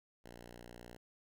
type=tone; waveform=5% pulse; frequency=59.5 Hz; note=A#1; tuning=36 cents sharp; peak=-40 dBFS; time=0.24-0.97 s; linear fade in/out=10 ms; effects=none